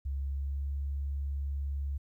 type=tone with pitch glide; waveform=sine; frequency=68.8 to 69.96 Hz; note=C#2 to C#2; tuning=-12 to +17 cents; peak=-31 dBFS; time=0.05-1.98 s; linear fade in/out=10 ms; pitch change=+29 cents; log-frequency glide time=0.23-0.7 s; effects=12-bit